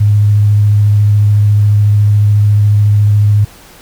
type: tone with vibrato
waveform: sine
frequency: 103.83 Hz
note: G#2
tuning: in tune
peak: -5 dBFS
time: 0-3.45 s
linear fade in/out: 10 ms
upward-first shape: sine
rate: 14 Hz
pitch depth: 13 cents each way
effects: pink hiss -38 dBFS RMS until 3.81 s